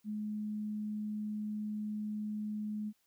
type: tone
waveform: sine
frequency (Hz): 211.6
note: G#3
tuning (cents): +33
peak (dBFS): -35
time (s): 0.04-2.93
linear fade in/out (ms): 50
effects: white hiss -75 dBFS RMS until 3.06 s